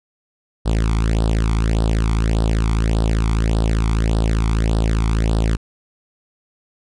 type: tone with flanger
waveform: sawtooth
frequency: 55 Hz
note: A1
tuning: in tune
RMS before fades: -17 dBFS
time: 0.65-5.57 s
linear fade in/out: 20 ms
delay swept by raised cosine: 0.22 to 0.9 ms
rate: 1.7 Hz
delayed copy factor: +0.85
effects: resampled to 22050 Hz